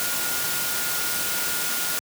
sine tone in noise, 1427 Hz, F6, 37 cents sharp, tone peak -33 dBFS, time 0-1.99 s, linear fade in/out 0 ms, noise white, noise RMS -26 dBFS, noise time 0-1.99 s, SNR -10 dB, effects high-pass 100 Hz 12 dB/octave

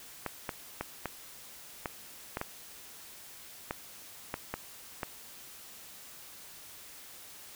clicks, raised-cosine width 0.5 ms, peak -18 dBFS, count 11, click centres 0.263 / 0.492 / 0.81 / 1.057 / 1.858 / 2.371 / 2.414 / 3.709 / 4.341 / 4.54 / 5.032 s, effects white hiss -50 dBFS RMS until 7.55 s

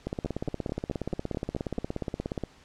two click trains, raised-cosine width 2 ms, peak -17 / -18 dBFS, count 41 / 8, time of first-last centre 0.07-2.437 / 0.26-1.782 s, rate 16.9 / 4.6 Hz, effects pink hiss -56 dBFS RMS until 2.64 s + low-pass 6000 Hz 12 dB/octave

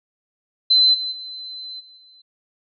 sine tone with level steps, 4054 Hz, B7, 45 cents sharp, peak -11 / -23 / -31 / -44 / -47 dBFS, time 0.7-2.22 s, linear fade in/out 10 ms, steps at 0.93 / 1.11 / 1.79 / 1.96 s, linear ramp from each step 20 ms, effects none

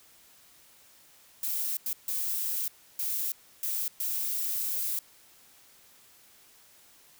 violet noise bursts at uneven times, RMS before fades -31 dBFS, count 6, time 1.43-1.77 / 1.86-1.93 / 2.08-2.68 / 2.99-3.32 / 3.63-3.88 / 4-4.99 s, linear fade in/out 2 ms, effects white hiss -58 dBFS RMS until 7.19 s

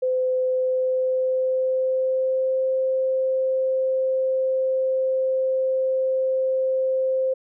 sine tone with pitch glide, 512 to 523.4 Hz, C5 to C5, -38 to 0 cents, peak -19 dBFS, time 0.02-7.34 s, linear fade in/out 10 ms, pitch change +38 cents, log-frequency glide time 0.38-2.65 s, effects none

